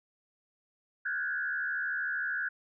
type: tone with frequency modulation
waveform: sine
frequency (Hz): 1568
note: G6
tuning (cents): 0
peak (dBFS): -30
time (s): 1.05-2.49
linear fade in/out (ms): 10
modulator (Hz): 72.9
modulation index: 1.6
effects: none